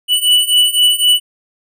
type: beating tone pair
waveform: square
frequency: 2960 / 2963.9 Hz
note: F#7 / F#7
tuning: 0 / +2 cents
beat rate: 3.9 Hz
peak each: -14 / -12 dBFS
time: 0.08-1.2 s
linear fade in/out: 50 ms
effects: none